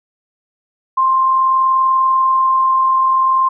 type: tone with amplitude modulation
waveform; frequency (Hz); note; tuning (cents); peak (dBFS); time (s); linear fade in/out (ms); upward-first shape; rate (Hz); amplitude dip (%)
sine; 1052; C6; +9; -9; 0.97-3.49; 10; sine; 40.5; 25
effects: none